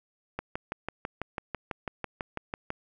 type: click train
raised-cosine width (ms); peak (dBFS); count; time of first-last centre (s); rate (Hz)
0.5; -17; 15; 0.39-2.704; 6.05
effects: none